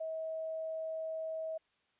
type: tone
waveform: sine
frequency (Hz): 641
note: E5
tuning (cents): -49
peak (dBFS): -36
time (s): 0-1.58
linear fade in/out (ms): 10
effects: white hiss -75 dBFS RMS until 1.99 s + resampled to 8000 Hz